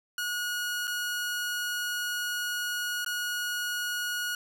sawtooth tone with dropouts, 1450 Hz, F#6, 35 cents flat, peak -26 dBFS, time 0.18-4.35 s, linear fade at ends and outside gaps 2 ms, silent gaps 0.872-0.877 / 3.047-3.062 s, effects none

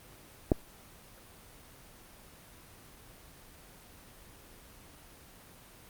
clicks, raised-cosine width 2 ms, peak -9 / -18 dBFS, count 2, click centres 0.518 / 0.521 s, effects pink hiss -54 dBFS RMS until 5.89 s + Opus 24 kbps

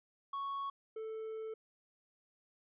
triangle tone pair in turn, 1108.7 / 440.8 Hz, C#6 / A4, 0 / +3 cents, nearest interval octave + major third, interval 1597 cents, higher first, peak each -35 / -38 dBFS, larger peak first, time 0.33-0.7 / 0.96-1.54 s, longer second, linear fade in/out 5 ms, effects resampled to 8000 Hz

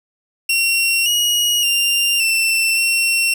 sawtooth tone with pitch steps, 2737 / 2894 / 2788 / 2685 / 2720 Hz, F7 / F#7 / F7 / E7 / F7, -36 / -39 / -4 / +31 / -46 cents, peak -11 dBFS, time 0.49-3.34 s, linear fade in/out 5 ms, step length 570 ms, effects none

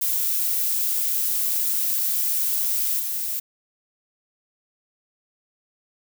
violet noise with level steps, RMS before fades -23 / -27 dBFS, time 0.01-3.4 s, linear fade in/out 10 ms, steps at 2.99 s, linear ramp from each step 10 ms, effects none

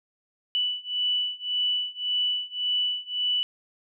sine beating tone pair, 2967 / 2968.8 Hz, F#7 / F#7, +4 / +5 cents, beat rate 1.8 Hz, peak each -28 / -27 dBFS, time 0.55-3.43 s, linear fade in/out 0 ms, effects none

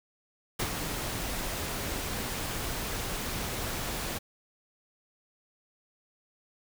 pink noise with ADSR envelope, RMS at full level -29 dBFS, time 0.59-4.19 s, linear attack 9 ms, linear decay 75 ms, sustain -5 dB, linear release 17 ms, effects none

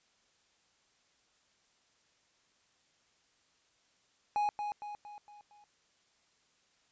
triangle tone with echo, 830.6 Hz, G#5, in tune, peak -26 dBFS, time 4.36-4.49 s, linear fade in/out 0 ms, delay 230 ms, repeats 5, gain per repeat -6 dB, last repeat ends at 5.64 s, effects white hiss -71 dBFS RMS until 6.91 s + resampled to 16000 Hz

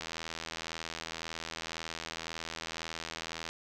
click train, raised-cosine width 0.2 ms, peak -20 dBFS, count 286, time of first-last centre 0.01-3.49 s, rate 81.9 Hz, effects none

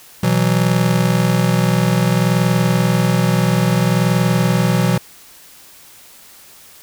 square chord, B suspended fourth, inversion none, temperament just, 123.47 / 164.63 / 185.21 Hz, B2 / E3 / F#3, 0 / -2 / +2 cents, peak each -18 dBFS, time 0.23-4.98 s, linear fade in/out 5 ms, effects white hiss -43 dBFS RMS until 6.82 s

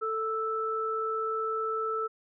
sine tone pair together, 442.3 / 1318.5 Hz, A4 / E6, +9 / 0 cents, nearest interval octave + perfect fifth, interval 1891 cents, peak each -32 / -30 dBFS, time 0.01-2.08 s, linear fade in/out 20 ms, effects none

